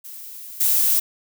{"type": "noise with level steps", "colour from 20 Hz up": "violet", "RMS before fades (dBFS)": [-37, -18], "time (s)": [0.04, 1], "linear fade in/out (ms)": 10, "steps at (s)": 0.6, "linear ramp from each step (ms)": 10, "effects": []}